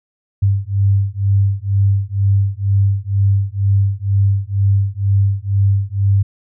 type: beating tone pair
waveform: sine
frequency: 98 / 100.1 Hz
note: G2 / G2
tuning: 0 / +37 cents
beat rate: 2.1 Hz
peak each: -15 dBFS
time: 0.42-6.23 s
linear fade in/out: 10 ms
effects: none